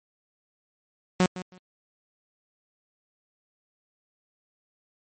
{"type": "tone with echo", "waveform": "sawtooth", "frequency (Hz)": 183, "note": "F#3", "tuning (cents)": -19, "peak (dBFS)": -14, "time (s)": [1.2, 1.26], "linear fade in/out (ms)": 2, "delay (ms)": 160, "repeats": 2, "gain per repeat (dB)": -15, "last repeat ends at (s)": 1.58, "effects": ["MP3 32 kbps"]}